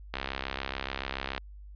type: click train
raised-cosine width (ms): 0.3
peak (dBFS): -16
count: 84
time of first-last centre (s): 0.14-1.379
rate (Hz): 67
effects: added 50 Hz sine -44 dBFS peak until 1.75 s + resampled to 11025 Hz